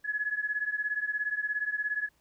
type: beating tone pair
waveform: sine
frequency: 1689 / 1706 Hz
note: G#6 / G#6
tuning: +29 / +46 cents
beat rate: 17 Hz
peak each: -31 / -33 dBFS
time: 0.04-2.09 s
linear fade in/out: 20 ms
effects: pink hiss -70 dBFS RMS until 2.2 s